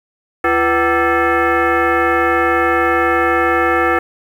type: tone with frequency modulation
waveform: sine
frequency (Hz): 493.9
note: B4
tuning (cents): 0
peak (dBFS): -11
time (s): 0.44-3.99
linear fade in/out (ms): 5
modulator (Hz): 418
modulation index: 3.6
effects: 7-bit

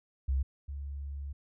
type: tone pair in turn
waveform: sine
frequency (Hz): 66.8 / 70.35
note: C2 / C#2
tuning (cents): +36 / +26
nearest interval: minor second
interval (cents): 90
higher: second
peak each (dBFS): -26 / -36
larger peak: first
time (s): 0.28-0.43 / 0.68-1.33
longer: second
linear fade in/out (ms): 10
effects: none

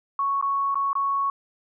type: tone with dropouts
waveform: sine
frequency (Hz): 1108.7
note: C#6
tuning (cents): 0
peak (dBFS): -21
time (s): 0.19-1.3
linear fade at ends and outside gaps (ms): 2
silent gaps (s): 0.413-0.425 / 0.745-0.755 / 0.931-0.953
effects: none

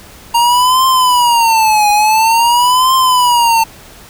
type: tone with vibrato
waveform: square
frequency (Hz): 932.3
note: A#5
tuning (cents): 0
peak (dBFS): -8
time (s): 0.34-3.64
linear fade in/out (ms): 10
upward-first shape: triangle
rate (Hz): 0.48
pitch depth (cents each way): 210
effects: pink hiss -37 dBFS RMS until 4.09 s

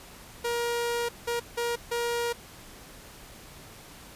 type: tone bursts at uneven times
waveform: sawtooth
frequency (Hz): 473.5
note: A#4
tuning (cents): +27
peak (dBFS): -23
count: 4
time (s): 0.44-1.09 / 1.27-1.4 / 1.57-1.76 / 1.91-2.33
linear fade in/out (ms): 10
effects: pink hiss -48 dBFS RMS until 4.15 s + resampled to 32000 Hz

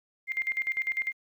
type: tone with tremolo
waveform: sine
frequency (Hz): 2104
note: C7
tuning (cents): +9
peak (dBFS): -25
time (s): 0.27-1.13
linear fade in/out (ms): 50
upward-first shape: square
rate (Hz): 10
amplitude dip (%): 80
effects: 11-bit

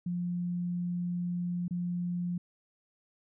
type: tone with dropouts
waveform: sine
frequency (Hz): 176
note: F3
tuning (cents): +14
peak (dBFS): -30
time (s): 0.06-2.38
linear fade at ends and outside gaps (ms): 5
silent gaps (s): 1.681-1.708
effects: none

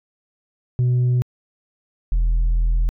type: tone pair in turn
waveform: sine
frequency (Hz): 124.2 / 41.45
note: B2 / E1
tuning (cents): +10 / +10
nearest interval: octave + perfect fifth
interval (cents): 1900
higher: first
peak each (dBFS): -12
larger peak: neither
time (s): 0.79-1.22 / 2.12-2.89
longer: second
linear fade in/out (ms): 0
effects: tanh soft clip ceiling -14 dBFS

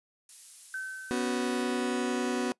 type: noise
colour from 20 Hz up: violet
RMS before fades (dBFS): -44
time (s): 0.29-1.63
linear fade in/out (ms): 2
type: tone with exponential decay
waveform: sine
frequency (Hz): 1534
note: G6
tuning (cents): -38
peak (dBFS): -32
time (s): 0.74-2.17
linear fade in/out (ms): 2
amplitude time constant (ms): 310
type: chord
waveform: 35% pulse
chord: B suspended second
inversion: none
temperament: just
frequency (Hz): 246.9 / 277.8 / 370.4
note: B3 / C#4 / F#4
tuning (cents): 0 / +4 / +2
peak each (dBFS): -29 / -34 / -31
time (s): 1.11-2.52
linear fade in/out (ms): 0
effects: noise-tail reverb RT60 0.1 s tail -22 dB re dry + resampled to 24000 Hz

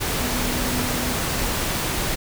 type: tone in noise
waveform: sine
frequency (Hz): 246.9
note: B3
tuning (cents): 0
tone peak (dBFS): -28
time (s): 0.21-1.15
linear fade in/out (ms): 20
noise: pink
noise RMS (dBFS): -24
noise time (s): 0-2.16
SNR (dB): -7
effects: none

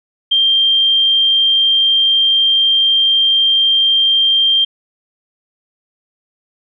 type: tone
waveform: sine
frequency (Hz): 3176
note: G7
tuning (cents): +22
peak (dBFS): -9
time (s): 0.31-4.65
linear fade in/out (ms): 10
effects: none

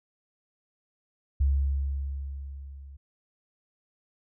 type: tone with level ramp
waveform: sine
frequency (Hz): 69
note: C#2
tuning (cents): -7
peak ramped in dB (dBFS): -19 to -43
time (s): 1.4-2.97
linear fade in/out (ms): 10
effects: none

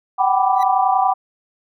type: chord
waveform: sine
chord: G major seventh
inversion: third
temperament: equal with one note detuned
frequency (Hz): 753.4 / 784 / 987.8 / 1174.7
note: F#5 / G5 / B5 / D6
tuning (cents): +31 / 0 / 0 / 0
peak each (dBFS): -17 / -18 / -20 / -22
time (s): 0.18-1.14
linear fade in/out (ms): 20
type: tone with exponential growth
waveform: 25% pulse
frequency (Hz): 1969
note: B6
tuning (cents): -6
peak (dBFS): -25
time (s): 0.54-0.63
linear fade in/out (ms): 1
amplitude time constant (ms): 19
effects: none

